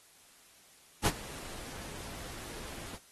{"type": "noise with ADSR envelope", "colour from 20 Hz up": "pink", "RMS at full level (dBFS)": -26, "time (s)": [1.03, 2.99], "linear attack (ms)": 33, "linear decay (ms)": 48, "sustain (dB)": -19, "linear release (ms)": 39, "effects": ["white hiss -60 dBFS RMS until 3.11 s", "AAC 32 kbps"]}